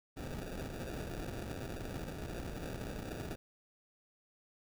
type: noise with sample-and-hold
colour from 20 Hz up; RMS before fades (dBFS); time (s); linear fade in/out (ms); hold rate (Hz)
pink; -42; 0.16-3.36; 20; 1050
effects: none